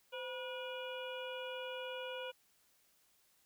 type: harmonic tone with a mistuned harmonic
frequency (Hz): 484.2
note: B4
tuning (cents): -34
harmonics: 1 / 2 / 3 / 5 / 6 / 7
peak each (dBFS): -43 / -50 / -50 / -51 / -49 / -57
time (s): 0.12-2.32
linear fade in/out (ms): 20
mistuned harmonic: 1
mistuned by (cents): +100
effects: white hiss -72 dBFS RMS until 3.45 s